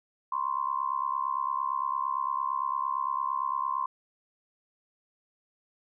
sine tone with amplitude modulation, 1046.5 Hz, C6, in tune, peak -23 dBFS, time 0.32-3.86 s, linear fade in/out 5 ms, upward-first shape sine, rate 68.8 Hz, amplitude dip 95%, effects none

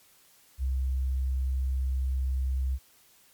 sine tone, 65.41 Hz, C2, in tune, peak -25 dBFS, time 0.58-2.79 s, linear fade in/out 50 ms, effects white hiss -60 dBFS RMS until 3.33 s + MP3 96 kbps

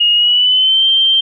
sine tone with pitch glide, 2866 to 3144 Hz, F7 to G7, +44 to +4 cents, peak -8 dBFS, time 0-1.21 s, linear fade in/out 10 ms, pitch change +160 cents, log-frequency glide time 0.14-0.85 s, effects none

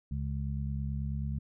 harmonic tone, 69.3 Hz, C#2, in tune, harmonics 1 / 2 / 3, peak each -34 / -35 / -40 dBFS, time 0.11-1.39 s, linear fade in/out 5 ms, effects none

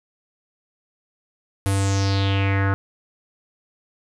square tone with low-pass filter sweep, 98 Hz, G2, in tune, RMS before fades -20 dBFS, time 1.66-2.74 s, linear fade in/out 0 ms, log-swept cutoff 11000 to 1400 Hz, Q 4.2, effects none

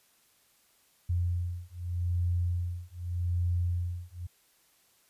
sine beating tone pair, 87.31 / 88.14 Hz, F2 / F2, 0 / +16 cents, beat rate 0.83 Hz, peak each -31 dBFS, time 1.09-4.27 s, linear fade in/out 10 ms, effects white hiss -66 dBFS RMS until 5.09 s + resampled to 32000 Hz

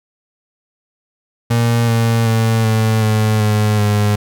35% pulse tone with pitch steps, 117.2 / 114.92 / 112.69 / 110.49 / 108.35 / 106.24 / 104.17 Hz, A#2 / A#2 / A2 / A2 / A2 / G#2 / G#2, +10 / -24 / +42 / +8 / -26 / +40 / +6 cents, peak -10 dBFS, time 1.5-4.16 s, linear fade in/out 10 ms, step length 380 ms, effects none

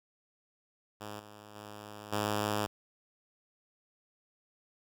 5% pulse tone with level steps, 104.8 Hz, G#2, 16 cents sharp, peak -30 / -39 / -34 / -19 dBFS, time 1-2.67 s, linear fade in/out 20 ms, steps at 1.19 / 1.55 / 2.12 s, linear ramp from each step 10 ms, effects none

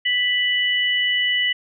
sine tone pair together, 1975.6 / 2960 Hz, B6 / F#7, 0 / 0 cents, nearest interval perfect fifth, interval 700 cents, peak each -20 dBFS, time 0.05-1.53 s, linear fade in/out 10 ms, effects none

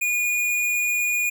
square tone, 2444 Hz, D#7, 32 cents flat, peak -21 dBFS, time 0.01-1.3 s, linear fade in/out 10 ms, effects none

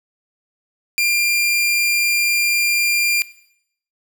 sawtooth tone, 2392 Hz, D7, 31 cents sharp, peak -12 dBFS, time 0.98-3.22 s, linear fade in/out 0 ms, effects noise-tail reverb RT60 0.7 s tail -17 dB re dry

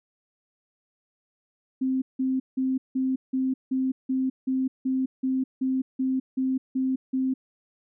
sine tone bursts, 261.6 Hz, C4, in tune, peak -22 dBFS, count 15, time 1.81-7.34 s, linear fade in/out 10 ms, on 210 ms, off 170 ms, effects none

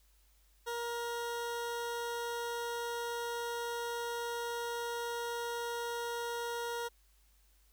20% pulse tone, 471.8 Hz, A#4, 21 cents sharp, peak -31 dBFS, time 0.66-6.89 s, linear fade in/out 20 ms, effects added 50 Hz sine -65 dBFS peak until 7.72 s + white hiss -71 dBFS RMS until 7.72 s

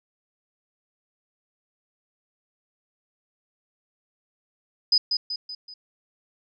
sine tone with echo, 4995 Hz, D#8, 6 cents sharp, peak -15 dBFS, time 4.92-4.98 s, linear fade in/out 5 ms, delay 190 ms, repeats 4, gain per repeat -6 dB, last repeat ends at 5.74 s, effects none

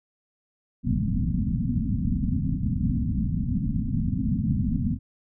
white low-pass noise, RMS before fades -25 dBFS, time 0.83-4.99 s, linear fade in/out 50 ms, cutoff 260 Hz, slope 96 dB/octave, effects none

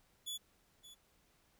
sawtooth tone with echo, 3432 Hz, A7, 44 cents flat, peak -37 dBFS, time 0.26-0.38 s, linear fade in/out 20 ms, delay 570 ms, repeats 1, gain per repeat -14 dB, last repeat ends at 0.95 s, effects pink hiss -72 dBFS RMS until 1.59 s

